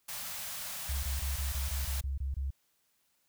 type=band-stop noise; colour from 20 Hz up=white; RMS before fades=-40 dBFS; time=0.08-2.01 s; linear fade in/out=10 ms; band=220 to 540 Hz; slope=48 dB/octave
type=tone bursts; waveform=sine; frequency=68 Hz; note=C#2; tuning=33 cents flat; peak=-31 dBFS; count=10; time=0.89-2.506 s; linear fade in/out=5 ms; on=140 ms; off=24 ms
effects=white hiss -74 dBFS RMS until 3.28 s